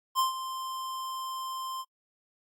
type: tone with ADSR envelope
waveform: square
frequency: 1046.5 Hz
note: C6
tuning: in tune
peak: -23 dBFS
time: 0.15-1.85 s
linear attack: 42 ms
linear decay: 130 ms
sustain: -12 dB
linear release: 48 ms
effects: noise-tail reverb RT60 0.1 s tail -25 dB re dry + Opus 48 kbps